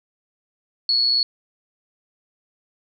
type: tone with amplitude modulation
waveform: sine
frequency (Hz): 4377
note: C#8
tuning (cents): -23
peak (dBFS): -14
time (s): 0.89-1.23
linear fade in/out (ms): 2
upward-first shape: sine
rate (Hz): 122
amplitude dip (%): 40
effects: none